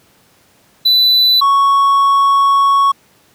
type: tone pair in turn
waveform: triangle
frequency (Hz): 3987 / 1109.8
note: B7 / C#6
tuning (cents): +16 / +2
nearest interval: octave + minor seventh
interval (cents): 2214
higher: first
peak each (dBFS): -6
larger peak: neither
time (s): 0.85-1.41 / 1.41-2.92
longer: second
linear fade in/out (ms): 10
effects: pink hiss -51 dBFS RMS until 3.34 s + high-pass 100 Hz 12 dB/octave